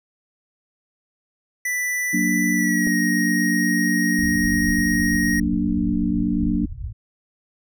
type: tone with pitch glide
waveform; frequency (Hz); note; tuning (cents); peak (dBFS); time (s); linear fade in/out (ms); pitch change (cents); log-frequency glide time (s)
square; 1980 to 1875.4; B6 to A#6; +4 to +10; -22; 1.65-5.4; 5; -94; 2.52-2.94
type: chord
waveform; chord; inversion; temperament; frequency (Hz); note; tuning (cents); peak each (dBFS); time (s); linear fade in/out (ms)
sine; Gb augmented; none; equal; 185 / 233.1 / 293.7; Gb3 / Bb3 / D4; 0 / 0 / 0; -23; 2.13-6.66; 10
type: clicks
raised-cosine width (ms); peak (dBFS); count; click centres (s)
2; -21; 2; 2.869 / 2.874
type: low-pass noise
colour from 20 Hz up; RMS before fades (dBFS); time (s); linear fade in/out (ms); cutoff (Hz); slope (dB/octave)
pink; -30; 4.18-6.93; 10; 120; 48
effects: none